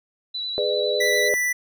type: tone with vibrato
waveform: sine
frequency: 3951 Hz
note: B7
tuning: in tune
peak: -26 dBFS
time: 0.34-1.29 s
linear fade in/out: 10 ms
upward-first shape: triangle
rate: 10 Hz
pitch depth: 31 cents each way
type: chord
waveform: sine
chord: G# diminished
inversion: none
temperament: just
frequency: 415.3 / 498.4 / 598 Hz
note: G#4 / B4 / D5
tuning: 0 / +16 / +31 cents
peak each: -25 dBFS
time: 0.58-1.34 s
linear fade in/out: 0 ms
type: tone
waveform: square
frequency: 1975.5 Hz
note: B6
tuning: in tune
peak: -21 dBFS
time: 1-1.53 s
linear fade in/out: 10 ms
effects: none